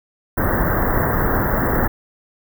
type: band-stop noise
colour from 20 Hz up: pink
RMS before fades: -18 dBFS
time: 0.37-1.88 s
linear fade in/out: 10 ms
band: 1900 to 14000 Hz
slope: 96 dB/octave
effects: none